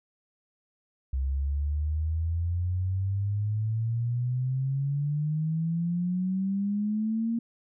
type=exponential sweep; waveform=sine; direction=up; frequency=65.41 to 233.3 Hz; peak=-25 dBFS; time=1.13-7.39 s; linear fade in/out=5 ms; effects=none